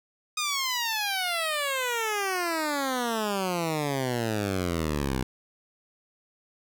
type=exponential sweep; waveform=10% pulse; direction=down; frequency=1246 to 62.3 Hz; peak=-18 dBFS; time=0.37-5.23 s; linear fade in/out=5 ms; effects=none